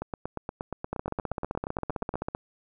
two click trains, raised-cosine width 1 ms, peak -18 / -16 dBFS, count 19 / 23, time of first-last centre 0.02-2.14 / 0.93-2.349 s, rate 8.49 / 15.5 Hz, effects none

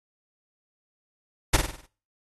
pink noise with echo, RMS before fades -18 dBFS, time 1.53-1.57 s, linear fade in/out 10 ms, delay 49 ms, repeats 6, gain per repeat -6 dB, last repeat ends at 1.864 s, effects noise-tail reverb RT60 0.4 s tail -21 dB re dry + AAC 32 kbps

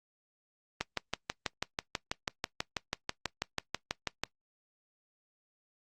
click train, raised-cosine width 0.2 ms, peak -13 dBFS, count 22, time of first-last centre 0.81-4.236 s, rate 6.13 Hz, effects noise-tail reverb RT60 0.1 s tail -20 dB re dry + Opus 32 kbps

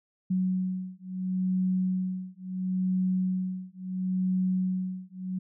sine beating tone pair, 185 / 185.73 Hz, F#3 / F#3, 0 / +7 cents, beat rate 0.73 Hz, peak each -29 dBFS, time 0.3-5.39 s, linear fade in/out 10 ms, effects none

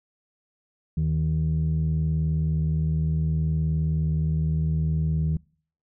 sine tone pair together, 78 / 157.36 Hz, D#2 / D#3, +5 / +20 cents, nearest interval octave, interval 1215 cents, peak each -24 / -21 dBFS, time 0.97-5.37 s, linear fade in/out 5 ms, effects noise-tail reverb RT60 0.5 s tail -26 dB re dry + tanh soft clip ceiling -17 dBFS

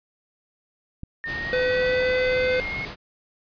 click, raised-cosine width 5 ms, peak -22 dBFS, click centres 1.034 s
sine exponential sweep, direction up, 1826 to 2176 Hz, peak -28 dBFS, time 1.24-2.85 s, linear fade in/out 0 ms
pink noise, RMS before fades -34 dBFS, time 1.25-2.96 s, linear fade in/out 50 ms
square tone with pitch glide, 504 to 507.5 Hz, B4 to B4, +35 to +47 cents, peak -21 dBFS, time 1.53-2.6 s, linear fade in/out 0 ms, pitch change +12 cents, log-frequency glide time 1.78-2.12 s
effects resampled to 11025 Hz

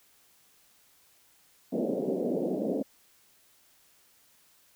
pink band-pass noise, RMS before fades -30 dBFS, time 1.72-2.83 s, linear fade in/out 10 ms, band 190 to 620 Hz, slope 48 dB/octave, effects white hiss -63 dBFS RMS until 4.75 s

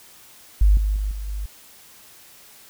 sine tone with level steps, 50.7 Hz, G#1, 41 cents flat, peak -11 / -18 / -21 / -27 / -25 dBFS, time 0.61-1.46 s, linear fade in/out 5 ms, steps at 0.77 / 0.96 / 1.11 / 1.28 s, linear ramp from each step 2 ms, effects white hiss -48 dBFS RMS until 2.69 s

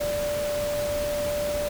sine tone in noise, 587.3 Hz, D5, in tune, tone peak -25 dBFS, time 0-1.69 s, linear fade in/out 10 ms, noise pink, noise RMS -34 dBFS, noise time 0-1.69 s, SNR +6 dB, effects none

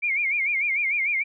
sine tone with vibrato, 2260 Hz, C#7, 33 cents sharp, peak -21 dBFS, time 0.02-1.24 s, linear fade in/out 20 ms, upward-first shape sine, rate 6.7 Hz, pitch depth 130 cents each way, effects none

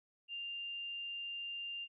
sine tone, 2794 Hz, F7, in tune, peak -40 dBFS, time 0.28-1.88 s, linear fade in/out 50 ms, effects none

